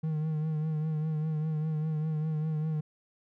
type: tone with vibrato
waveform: triangle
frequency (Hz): 155.56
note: D#3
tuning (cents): 0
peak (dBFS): -26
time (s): 0.03-2.81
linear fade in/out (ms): 10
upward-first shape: triangle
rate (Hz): 5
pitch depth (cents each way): 48
effects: none